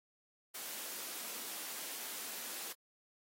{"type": "high-pass noise", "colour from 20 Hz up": "white", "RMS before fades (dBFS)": -44, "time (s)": [0.54, 2.73], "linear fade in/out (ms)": 10, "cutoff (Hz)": 210, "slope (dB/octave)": 24, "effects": ["AAC 48 kbps"]}